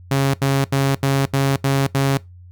sawtooth tone bursts, 137.1 Hz, C#3, 19 cents flat, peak -11 dBFS, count 7, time 0.11-2.176 s, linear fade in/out 5 ms, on 230 ms, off 76 ms, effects noise-tail reverb RT60 0.2 s tail -22 dB re dry + added 89 Hz sine -39 dBFS peak until 2.51 s

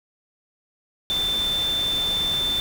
sine tone in noise, 3546 Hz, A7, 13 cents sharp, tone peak -21 dBFS, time 1.1-2.6 s, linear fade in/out 0 ms, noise pink, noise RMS -33 dBFS, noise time 1.1-2.6 s, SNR +9 dB, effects none

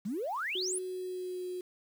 sine exponential sweep, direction up, 182.9 to 11175 Hz, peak -32 dBFS, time 0.05-0.79 s, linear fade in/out 10 ms
sine tone with pitch glide, 370 to 363 Hz, F#4 to F#4, 0 to -33 cents, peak -35 dBFS, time 0.55-1.61 s, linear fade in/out 5 ms, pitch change -33 cents, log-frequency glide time 0.82-1.47 s
effects 9-bit

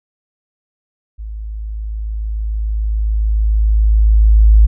sine tone with level ramp, 53.5 Hz, A1, 48 cents flat, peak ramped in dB -24 to -3 dBFS, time 1.18-4.67 s, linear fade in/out 20 ms, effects none

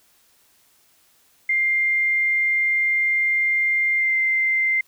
sine tone with pitch glide, 2100 to 2085 Hz, C7 to C7, +6 to -7 cents, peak -17 dBFS, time 1.49-4.81 s, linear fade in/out 5 ms, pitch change -13 cents, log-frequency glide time 3.97-4.17 s, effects white hiss -59 dBFS RMS until 4.87 s

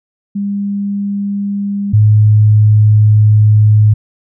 sine tone pair in turn, 201.1 / 106.53 Hz, G3 / G#2, +44 / +45 cents, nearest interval major seventh, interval 1099 cents, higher first, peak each -14 / -4 dBFS, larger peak second, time 0.35-1.93 / 1.93-3.94 s, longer second, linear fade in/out 10 ms, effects none

